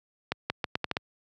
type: accelerating click train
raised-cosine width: 0.3 ms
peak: -11 dBFS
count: 7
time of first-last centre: 0.32-0.969 s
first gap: 180 ms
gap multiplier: 0.79
effects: high-pass 80 Hz 12 dB/octave